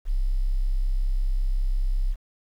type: tone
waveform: sine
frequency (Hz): 32.7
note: C1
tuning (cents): 0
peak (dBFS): -20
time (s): 0.05-2.16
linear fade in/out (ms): 50
effects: 9-bit